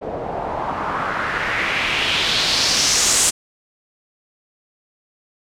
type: noise with low-pass filter sweep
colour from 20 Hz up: white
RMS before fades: -20 dBFS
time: 0.01-3.31 s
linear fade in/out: 20 ms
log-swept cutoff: 540 to 8400 Hz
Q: 2.5
effects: none